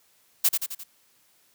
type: noise with echo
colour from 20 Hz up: blue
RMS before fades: -19 dBFS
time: 0.44-0.49 s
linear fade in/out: 10 ms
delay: 87 ms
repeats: 4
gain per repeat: -5 dB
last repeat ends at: 0.838 s
effects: white hiss -63 dBFS RMS until 1.54 s + high-pass 60 Hz 12 dB/octave